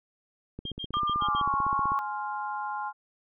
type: click train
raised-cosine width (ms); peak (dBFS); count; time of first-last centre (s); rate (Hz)
3; -25; 22; 0.59-1.919; 15.8
type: tone bursts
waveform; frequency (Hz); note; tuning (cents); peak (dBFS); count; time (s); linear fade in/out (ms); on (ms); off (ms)
sine; 3207; G7; +39; -34; 6; 0.65-1.417; 10; 67; 73
type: tone with pitch glide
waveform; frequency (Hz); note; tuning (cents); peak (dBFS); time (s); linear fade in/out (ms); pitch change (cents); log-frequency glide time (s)
sine; 1197 to 1104; D6 to C#6; +33 to -7; -25; 0.94-1.99; 0; -140; 1.27-1.53
type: chord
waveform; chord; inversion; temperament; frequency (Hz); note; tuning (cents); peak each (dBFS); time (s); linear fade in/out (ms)
sine; F minor; first; just; 838.1 / 1047.7 / 1396.9; Ab5 / C6 / F6; +16 / +2 / 0; -33 / -35 / -38; 1.19-2.93; 50
effects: none